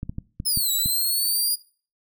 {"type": "clicks", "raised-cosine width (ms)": 5, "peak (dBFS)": -17, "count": 6, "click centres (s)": [0.031, 0.095, 0.184, 0.401, 0.574, 0.859]}
{"type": "linear two-way sweep", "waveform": "5% pulse", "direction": "down then up", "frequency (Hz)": [5274, 3857, 4883], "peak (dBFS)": -14, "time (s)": [0.45, 1.56], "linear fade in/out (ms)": 20, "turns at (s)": 0.71}
{"effects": ["noise-tail reverb RT60 0.4 s tail -21 dB re dry"]}